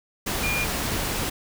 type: tone in noise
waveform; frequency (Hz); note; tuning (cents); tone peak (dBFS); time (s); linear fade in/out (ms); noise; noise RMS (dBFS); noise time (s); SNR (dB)
sine; 2412; D7; +46; -25; 0.43-0.65; 10; pink; -27; 0.26-1.3; -1
effects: none